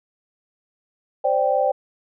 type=chord; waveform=sine; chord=C suspended second; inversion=none; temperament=equal; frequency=523.3 / 587.3 / 784 Hz; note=C5 / D5 / G5; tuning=0 / 0 / 0 cents; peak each=-21 dBFS; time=1.24-1.72 s; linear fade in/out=10 ms; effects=none